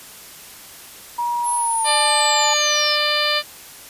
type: tone with pitch glide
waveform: sine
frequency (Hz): 955 to 870.7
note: A#5 to A5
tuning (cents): +42 to -18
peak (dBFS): -19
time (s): 1.18-2.54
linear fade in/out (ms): 10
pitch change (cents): -160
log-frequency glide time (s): 1.56-1.95
type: linear sweep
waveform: sine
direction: down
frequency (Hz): 11175 to 4978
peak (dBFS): -22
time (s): 1.43-2.98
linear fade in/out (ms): 50
type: harmonic tone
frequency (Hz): 596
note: D5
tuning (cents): +25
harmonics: 1 / 2 / 3 / 4 / 5 / 6 / 7 / 8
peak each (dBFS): -25 / -25 / -25 / -25 / -25 / -25 / -25 / -25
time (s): 1.84-3.43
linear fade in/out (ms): 50
effects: white hiss -40 dBFS RMS until 3.89 s + resampled to 32000 Hz